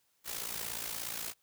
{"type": "noise with amplitude modulation", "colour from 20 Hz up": "white", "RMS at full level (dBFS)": -36, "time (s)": [0.24, 1.34], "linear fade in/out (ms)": 50, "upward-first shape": "sine", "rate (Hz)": 56.9, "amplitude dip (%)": 70, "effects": ["white hiss -74 dBFS RMS until 1.42 s"]}